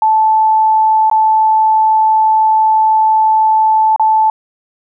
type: tone with dropouts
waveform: sine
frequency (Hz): 874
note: A5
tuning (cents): -12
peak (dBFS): -7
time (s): 0.02-4.3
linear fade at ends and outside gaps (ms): 2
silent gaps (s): 1.099-1.113 / 3.962-3.996
effects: none